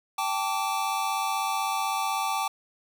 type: chord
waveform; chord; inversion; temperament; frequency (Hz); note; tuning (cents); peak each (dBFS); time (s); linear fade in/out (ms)
square; G suspended second; none; equal with one note detuned; 784 / 880 / 1159.2; G5 / A5 / D6; 0 / 0 / -23; -31; 0.18-2.48; 5
effects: none